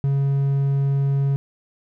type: tone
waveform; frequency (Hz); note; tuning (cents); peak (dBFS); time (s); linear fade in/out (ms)
triangle; 138.59; C#3; 0; -15; 0.04-1.36; 0
effects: none